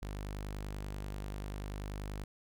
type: tone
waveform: sawtooth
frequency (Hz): 50.3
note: G1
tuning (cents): +45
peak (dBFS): -35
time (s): 0.02-2.24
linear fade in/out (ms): 5
effects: none